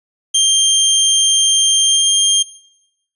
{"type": "tone with pitch glide", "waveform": "20% pulse", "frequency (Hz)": [3178, 3200], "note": ["G7", "G7"], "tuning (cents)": [23, 35], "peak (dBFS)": -4, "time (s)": [0.34, 2.43], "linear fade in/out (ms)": 10, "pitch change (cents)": 12, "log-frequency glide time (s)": [1.85, 2.1], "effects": ["noise-tail reverb RT60 0.8 s tail -18 dB re dry", "resampled to 24000 Hz"]}